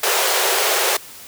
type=high-pass noise; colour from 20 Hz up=pink; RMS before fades=-18 dBFS; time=0.03-0.97 s; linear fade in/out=5 ms; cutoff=370 Hz; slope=96 dB/octave; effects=white hiss -39 dBFS RMS until 1.27 s